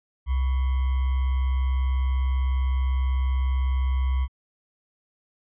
sine tone with sample-and-hold, 65.41 Hz, C2, in tune, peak -20 dBFS, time 0.26-4.28 s, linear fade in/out 50 ms, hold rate 1050 Hz, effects resampled to 8000 Hz

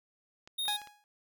clicks, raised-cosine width 0.2 ms, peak -33 dBFS, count 4, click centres 0.475 / 0.655 / 0.817 / 0.873 s
square tone, 3707 Hz, A#7, 10 cents flat, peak -32 dBFS, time 0.58-0.77 s, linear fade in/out 10 ms
sawtooth tone with exponential decay, 830.6 Hz, G#5, in tune, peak -27 dBFS, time 0.68-1.04 s, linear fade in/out 0 ms, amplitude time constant 77 ms
effects none

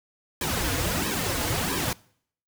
pink noise with flanger, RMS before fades -27 dBFS, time 0.41-1.93 s, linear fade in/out 2 ms, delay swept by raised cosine 1.4 to 5.3 ms, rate 1.5 Hz, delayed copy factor -1, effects noise-tail reverb RT60 0.6 s tail -23 dB re dry

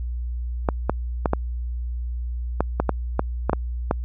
clicks, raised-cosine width 1 ms, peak -5 dBFS, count 11, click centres 0.688 / 0.896 / 1.258 / 1.334 / 2.606 / 2.8 / 2.893 / 3.194 / 3.496 / 3.532 / 3.911 s, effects added 60 Hz sine -25 dBFS peak until 4.04 s

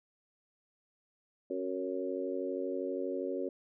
harmonic tone with a mistuned harmonic, 92.5 Hz, F#2, in tune, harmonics 3 / 4 / 5 / 6, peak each -39 / -37 / -39 / -39 dBFS, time 1.5-3.49 s, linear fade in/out 5 ms, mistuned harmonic 3, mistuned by -29 cents, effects none

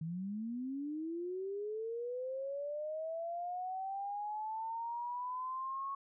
sine linear sweep, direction up, 155.56 to 1105 Hz, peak -37 dBFS, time 0.01-5.95 s, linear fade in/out 5 ms, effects none

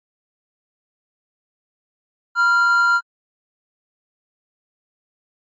triangle tone pair together, 978.6 / 1389 Hz, B5 / F6, -16 / -10 cents, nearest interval tritone, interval 606 cents, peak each -22 / -11 dBFS, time 2.35-3.01 s, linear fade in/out 50 ms, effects MP3 32 kbps

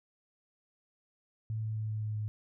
sine tone with pitch steps, 110 / 109.3 / 108.61 / 107.92 / 107.24 / 106.56 Hz, A2 / A2 / A2 / A2 / A2 / G#2, 0 / -11 / -22 / -33 / -44 / +45 cents, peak -32 dBFS, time 1.5-2.28 s, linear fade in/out 0 ms, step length 130 ms, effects none

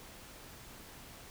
silence, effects pink hiss -52 dBFS RMS until 1.3 s

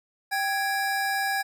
square tone pair together, 784 / 1661.2 Hz, G5 / G#6, 0 / 0 cents, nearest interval octave + minor second, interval 1300 cents, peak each -28 dBFS, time 0.31-1.43 s, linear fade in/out 20 ms, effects none

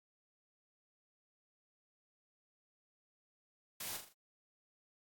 white noise with echo, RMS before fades -43 dBFS, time 3.8-3.97 s, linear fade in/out 5 ms, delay 40 ms, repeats 4, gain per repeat -6 dB, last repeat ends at 4.13 s, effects AAC 64 kbps

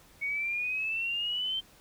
sine exponential sweep, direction up, 2217 to 3136 Hz, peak -29 dBFS, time 0.21-1.61 s, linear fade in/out 20 ms, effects pink hiss -58 dBFS RMS until 1.8 s

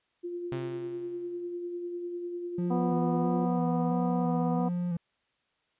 sine tone with tremolo, 349.6 Hz, F4, 2 cents sharp, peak -32 dBFS, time 0.23-3.46 s, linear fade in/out 20 ms, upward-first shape sine, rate 10 Hz, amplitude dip 30%
sawtooth tone with exponential decay, 132.3 Hz, C3, 20 cents sharp, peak -29 dBFS, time 0.52-1.54 s, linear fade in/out 0 ms, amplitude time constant 220 ms
triangle tone with vibrato, 173.1 Hz, F3, 15 cents flat, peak -26 dBFS, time 2.58-4.97 s, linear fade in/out 5 ms, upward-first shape square, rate 1.5 Hz, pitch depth 33 cents each way
harmonic tone, 246.1 Hz, B3, 6 cents flat, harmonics 1 / 2 / 3 / 4 / 5, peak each -30 / -35 / -34 / -40 / -44 dBFS, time 2.7-4.69 s, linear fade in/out 10 ms
effects white hiss -74 dBFS RMS until 5.79 s + resampled to 8000 Hz

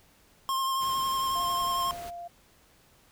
square tone with vibrato, 1064 Hz, C6, 29 cents sharp, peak -27 dBFS, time 0.49-1.91 s, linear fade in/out 0 ms, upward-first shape sine, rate 11 Hz, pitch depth 21 cents each way
pink noise, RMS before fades -45 dBFS, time 0.8-2.11 s, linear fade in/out 20 ms
sine tone with pitch glide, 698 to 693.6 Hz, F5 to F5, -1 to -12 cents, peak -37 dBFS, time 1.35-2.28 s, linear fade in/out 10 ms, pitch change -11 cents, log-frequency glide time 1.6-1.99 s
effects pink hiss -61 dBFS RMS until 3.11 s

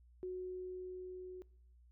sine tone with level ramp, 367.4 Hz, F#4, 12 cents flat, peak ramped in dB -39 to -46 dBFS, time 0.23-1.42 s, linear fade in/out 0 ms, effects noise-tail reverb RT60 0.7 s tail -23 dB re dry + added 60 Hz sine -61 dBFS peak until 1.91 s

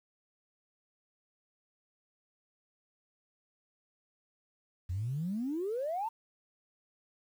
sine exponential sweep, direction up, 84 to 934 Hz, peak -31 dBFS, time 4.89-6.09 s, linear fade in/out 10 ms, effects tanh soft clip ceiling -27 dBFS + 10-bit

